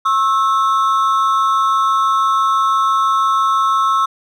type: ring-modulated tone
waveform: triangle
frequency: 1200 Hz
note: D6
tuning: 37 cents sharp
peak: -7 dBFS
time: 0.05-4.06 s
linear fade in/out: 10 ms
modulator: 113 Hz
effects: none